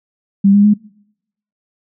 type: tone with pitch steps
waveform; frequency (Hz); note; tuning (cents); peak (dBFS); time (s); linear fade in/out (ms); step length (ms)
sine; 197.9 / 203.3 / 208.9; G3 / G#3 / G#3; +17 / -37 / +10; -6; 0.44-0.74; 10; 100
effects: noise-tail reverb RT60 0.8 s tail -24 dB re dry